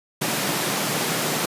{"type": "high-pass noise", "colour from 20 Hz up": "pink", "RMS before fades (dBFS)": -24, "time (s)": [0.21, 1.46], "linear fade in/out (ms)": 10, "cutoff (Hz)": 130, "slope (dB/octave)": 48, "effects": ["resampled to 32000 Hz"]}